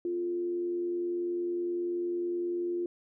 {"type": "tone with frequency modulation", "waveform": "sine", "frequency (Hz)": 349.2, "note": "F4", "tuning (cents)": 0, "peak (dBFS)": -29, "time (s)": [0.05, 2.86], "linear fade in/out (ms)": 2, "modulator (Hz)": 89.3, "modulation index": 0.24, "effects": []}